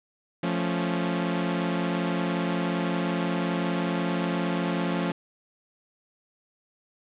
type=chord; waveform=sawtooth; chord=F augmented; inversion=none; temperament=equal; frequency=174.61 / 220 / 277.2 Hz; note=F3 / A3 / C#4; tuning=0 / 0 / 0 cents; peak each=-23 / -28 / -27 dBFS; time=0.43-5.12 s; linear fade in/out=5 ms; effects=resampled to 8000 Hz + 8-bit